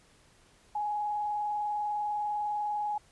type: tone with vibrato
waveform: sine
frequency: 834 Hz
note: G#5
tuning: 7 cents sharp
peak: -29 dBFS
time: 0.75-2.98 s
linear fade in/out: 5 ms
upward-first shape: sine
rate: 20 Hz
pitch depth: 27 cents each way
effects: pink hiss -62 dBFS RMS until 3.11 s + resampled to 24000 Hz